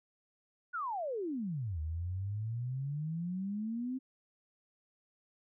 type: exponential two-way sweep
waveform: sine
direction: down then up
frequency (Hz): 1500 to 76.1 to 264.7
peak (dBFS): -34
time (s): 0.73-3.99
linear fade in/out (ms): 20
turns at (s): 1.8
effects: none